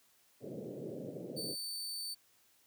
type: band-pass noise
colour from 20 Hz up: white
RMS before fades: -44 dBFS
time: 0.4-1.56 s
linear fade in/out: 50 ms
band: 120 to 550 Hz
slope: 48 dB/octave
type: tone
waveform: sawtooth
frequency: 4544 Hz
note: C#8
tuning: 42 cents sharp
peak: -36 dBFS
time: 1.36-2.15 s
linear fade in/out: 20 ms
effects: white hiss -69 dBFS RMS until 2.66 s + high-pass 60 Hz 12 dB/octave